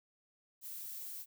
violet noise, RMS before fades -45 dBFS, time 0.61-1.26 s, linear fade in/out 50 ms, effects none

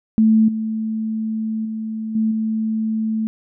sine tone with level steps, 220 Hz, A3, in tune, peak -10 / -20 / -23 / -15 / -18 dBFS, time 0.18-3.27 s, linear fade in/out 0 ms, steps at 0.48 / 1.65 / 2.15 / 2.31 s, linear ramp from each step 5 ms, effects none

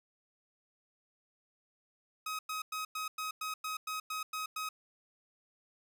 sawtooth tone bursts, 1266 Hz, D#6, 30 cents sharp, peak -32 dBFS, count 11, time 2.26-4.69 s, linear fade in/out 5 ms, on 130 ms, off 100 ms, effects none

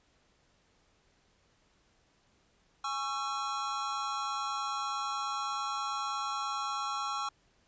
square chord, C# minor, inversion second, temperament equal with one note detuned, 830.6 / 1108.7 / 1345.4 Hz, G#5 / C#6 / E6, 0 / 0 / +35 cents, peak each -40 / -37 / -37 dBFS, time 2.84-7.29 s, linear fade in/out 5 ms, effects pink hiss -69 dBFS RMS until 7.67 s + resampled to 16000 Hz

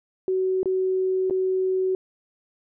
sine tone with dropouts, 375.1 Hz, F#4, 24 cents sharp, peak -20 dBFS, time 0.28-1.95 s, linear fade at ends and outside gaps 1 ms, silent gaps 0.631-0.657 / 1.299-1.308 s, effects none

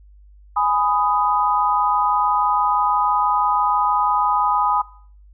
sine chord, G# minor, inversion none, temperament just, 830.6 / 996.7 / 1245.9 Hz, G#5 / B5 / D#6, 0 / +16 / +2 cents, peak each -20 dBFS, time 0.56-4.82 s, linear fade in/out 10 ms, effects noise-tail reverb RT60 0.5 s tail -20 dB re dry + added 50 Hz sine -44 dBFS peak until 5.33 s

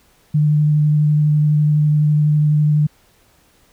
sine tone with vibrato, 150.3 Hz, D3, 40 cents sharp, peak -11 dBFS, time 0.34-2.87 s, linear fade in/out 10 ms, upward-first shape sine, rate 12 Hz, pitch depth 12 cents each way, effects pink hiss -55 dBFS RMS until 3.72 s

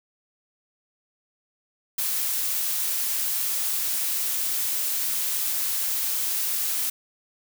blue noise, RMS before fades -26 dBFS, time 1.98-6.9 s, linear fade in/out 5 ms, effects none

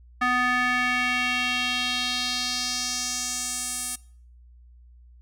square tone with band-pass filter sweep, 248.7 Hz, B3, 12 cents sharp, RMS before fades -26 dBFS, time 0.21-3.96 s, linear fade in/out 10 ms, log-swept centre 1500 to 9500 Hz, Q 2.3, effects noise-tail reverb RT60 0.5 s tail -22 dB re dry + added 60 Hz sine -48 dBFS peak until 5.21 s

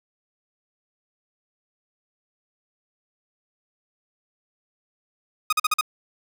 sawtooth tone bursts, 1244.5 Hz, D#6, in tune, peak -14 dBFS, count 5, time 5.5-5.811 s, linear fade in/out 5 ms, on 27 ms, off 44 ms, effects none

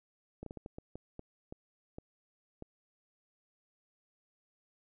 slowing click train, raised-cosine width 2 ms, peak -30 dBFS, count 11, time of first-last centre 0.43-2.624 s, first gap 33 ms, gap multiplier 1.39, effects none

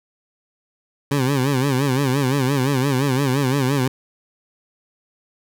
20% pulse tone with vibrato, 134.8 Hz, C#3, 48 cents flat, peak -12 dBFS, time 1.11-3.88 s, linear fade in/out 5 ms, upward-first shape sine, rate 5.8 Hz, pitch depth 120 cents each way, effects none

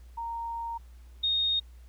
sine tone pair in turn, 927 / 3708 Hz, A#5 / A#7, -10 / -10 cents, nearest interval 2 octaves, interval 2400 cents, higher second, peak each -32 / -24 dBFS, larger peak second, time 0.17-0.78 / 1.23-1.6 s, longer first, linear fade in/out 10 ms, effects added 60 Hz sine -47 dBFS peak until 1.88 s + pink hiss -65 dBFS RMS until 1.88 s

